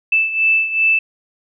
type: beating tone pair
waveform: sine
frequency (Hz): 2637 / 2639.6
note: E7 / E7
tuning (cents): 0 / +2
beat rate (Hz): 2.6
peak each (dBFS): -14 / -19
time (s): 0.12-0.99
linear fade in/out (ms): 5
effects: none